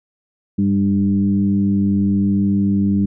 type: tone with frequency modulation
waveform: sine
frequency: 198.5 Hz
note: G3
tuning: 22 cents sharp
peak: -13 dBFS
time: 0.58-3.06 s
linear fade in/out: 10 ms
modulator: 99 Hz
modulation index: 0.74
effects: none